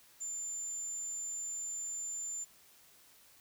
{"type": "tone", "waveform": "sine", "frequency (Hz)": 7160, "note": "A8", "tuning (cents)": 29, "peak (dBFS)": -37, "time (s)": [0.2, 2.45], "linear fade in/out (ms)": 20, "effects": ["white hiss -62 dBFS RMS until 3.4 s"]}